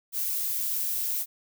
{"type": "noise", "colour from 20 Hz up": "violet", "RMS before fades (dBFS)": -29, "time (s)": [0.12, 1.26], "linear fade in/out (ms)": 50, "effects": []}